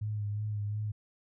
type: tone with vibrato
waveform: sine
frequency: 104.8 Hz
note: G#2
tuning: 16 cents sharp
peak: -31 dBFS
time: 0.01-0.92 s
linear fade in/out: 10 ms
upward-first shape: sine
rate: 2.8 Hz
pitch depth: 32 cents each way
effects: none